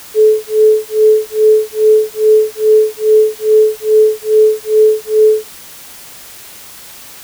sine tone with tremolo, 431.9 Hz, A4, 32 cents flat, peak -3 dBFS, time 0.14-5.49 s, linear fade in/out 50 ms, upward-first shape sine, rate 2.4 Hz, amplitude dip 100%, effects white hiss -34 dBFS RMS until 7.23 s

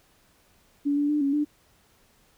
sine tone with pitch steps, 286.1 / 290 / 297.7 / 278.4 / 296.1 Hz, D4 / D4 / D4 / C#4 / D4, -45 / -22 / +24 / +8 / +14 cents, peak -21 dBFS, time 0.85-1.45 s, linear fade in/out 20 ms, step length 120 ms, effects pink hiss -62 dBFS RMS until 2.37 s

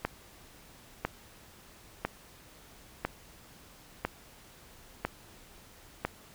click train, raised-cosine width 0.5 ms, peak -14 dBFS, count 7, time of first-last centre 0.05-6.05 s, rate 1 Hz, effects pink hiss -55 dBFS RMS until 6.34 s

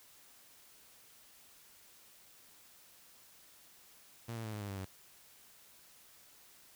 sawtooth tone with pitch steps, 116.54 / 112.64 / 108.86 / 105.21 / 101.69 / 98.28 / 94.99 Hz, A#2 / A2 / A2 / G#2 / G#2 / G2 / F#2, 0 / +41 / -18 / +23 / -36 / +5 / +46 cents, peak -36 dBFS, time 4.28-4.854 s, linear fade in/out 10 ms, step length 82 ms, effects white hiss -61 dBFS RMS until 6.75 s

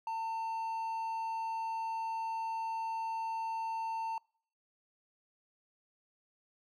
triangle tone, 900 Hz, A5, 39 cents sharp, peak -32 dBFS, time 0.07-4.18 s, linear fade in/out 2 ms, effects noise-tail reverb RT60 0.5 s tail -26 dB re dry

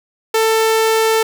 sawtooth tone, 444.4 Hz, A4, 17 cents sharp, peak -8 dBFS, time 0.34-1.23 s, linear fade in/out 5 ms, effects none

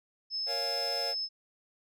sine tone, 5220 Hz, E8, 18 cents flat, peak -31 dBFS, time 0.3-1.29 s, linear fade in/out 50 ms
square chord, Bb minor seventh, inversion none, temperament equal, 466.2 / 554.4 / 698.5 / 830.6 Hz, Bb4 / Db5 / F5 / Ab5, 0 / 0 / 0 / 0 cents, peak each -42 / -39 / -40 / -45 dBFS, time 0.46-1.15 s, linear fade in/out 50 ms
effects none

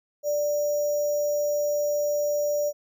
sine tone with sample-and-hold, 587.3 Hz, D5, in tune, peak -22 dBFS, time 0.23-2.73 s, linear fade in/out 50 ms, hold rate 6300 Hz, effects none

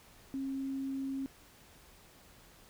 sine tone, 270 Hz, C#4, 45 cents flat, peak -34 dBFS, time 0.34-1.26 s, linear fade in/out 0 ms, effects pink hiss -59 dBFS RMS until 2.69 s

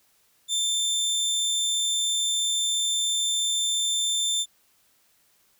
25% pulse tone, 3563 Hz, A7, 21 cents sharp, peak -19 dBFS, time 0.48-4.46 s, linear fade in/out 50 ms, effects white hiss -64 dBFS RMS until 5.59 s

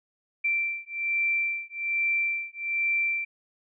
sine beating tone pair, 2348 / 2349.2 Hz, D7 / D7, -1 / 0 cents, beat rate 1.2 Hz, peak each -28 dBFS, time 0.44-3.25 s, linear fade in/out 10 ms, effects none

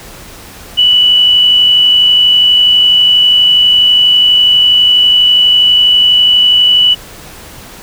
sine tone with amplitude modulation, 2960 Hz, F#7, in tune, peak -3 dBFS, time 0.77-6.95 s, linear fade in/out 20 ms, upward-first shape sine, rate 52.2 Hz, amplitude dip 25%, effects pink hiss -32 dBFS RMS until 7.82 s

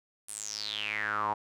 sawtooth tone with band-pass filter sweep, 105.6 Hz, G#2, 29 cents sharp, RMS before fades -34 dBFS, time 0.28-1.34 s, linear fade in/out 10 ms, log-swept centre 9900 to 870 Hz, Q 8.7, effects none

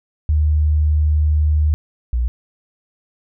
sine tone pair in turn, 76 / 60.32 Hz, D#2 / B1, -40 / -40 cents, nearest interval major third, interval 400 cents, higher first, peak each -12 / -15 dBFS, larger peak first, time 0.29-1.74 / 2.13-2.28 s, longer first, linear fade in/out 0 ms, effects none

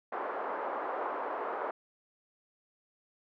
white band-pass noise, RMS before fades -36 dBFS, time 0.12-1.71 s, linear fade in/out 5 ms, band 370 to 1200 Hz, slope 24 dB/octave, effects none

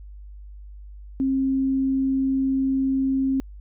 sine tone, 267.2 Hz, C4, 36 cents sharp, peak -19 dBFS, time 1.2-3.4 s, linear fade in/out 0 ms, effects added 50 Hz sine -38 dBFS peak until 3.6 s

